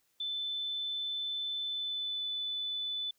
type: tone with pitch glide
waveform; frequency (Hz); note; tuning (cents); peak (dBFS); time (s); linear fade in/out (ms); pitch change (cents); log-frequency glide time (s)
sine; 3520 to 3494; A7 to A7; 0 to -13; -33; 0.2-3.11; 5; -13; 1.63-2.25
effects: white hiss -74 dBFS RMS until 3.18 s